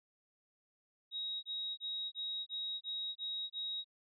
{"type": "tone bursts", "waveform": "sine", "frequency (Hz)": 3796, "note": "A#7", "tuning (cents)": 31, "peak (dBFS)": -37, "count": 8, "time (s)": [1.11, 3.845], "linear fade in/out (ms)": 50, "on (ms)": 320, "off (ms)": 25, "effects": []}